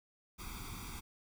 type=noise with comb filter; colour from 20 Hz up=pink; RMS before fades=-45 dBFS; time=0.38-1.01 s; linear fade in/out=20 ms; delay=0.85 ms; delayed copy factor=+0.95; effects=none